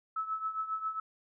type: tone with tremolo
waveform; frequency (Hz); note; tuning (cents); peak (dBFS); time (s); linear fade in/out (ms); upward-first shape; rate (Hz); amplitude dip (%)
sine; 1302; E6; -22; -29; 0.16-1; 5; triangle; 7.4; 80
effects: none